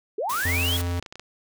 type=linear sweep; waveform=sine; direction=up; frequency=370 to 3400 Hz; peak=-24 dBFS; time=0.18-0.77 s; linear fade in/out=5 ms
type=noise; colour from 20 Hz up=white; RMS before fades=-32 dBFS; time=0.29-0.82 s; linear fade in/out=10 ms
type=tone; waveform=square; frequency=87.31 Hz; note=F2; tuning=in tune; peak=-25 dBFS; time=0.45-1 s; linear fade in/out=5 ms
type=clicks; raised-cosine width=0.2 ms; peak=-22 dBFS; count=11; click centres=0.581 / 0.66 / 0.775 / 0.869 / 0.912 / 0.976 / 1.026 / 1.062 / 1.125 / 1.156 / 1.196 s
effects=none